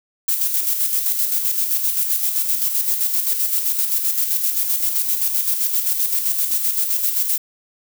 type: noise with tremolo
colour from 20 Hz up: violet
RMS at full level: -18 dBFS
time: 0.28-7.38 s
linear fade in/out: 5 ms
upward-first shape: square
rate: 7.7 Hz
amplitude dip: 45%
effects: none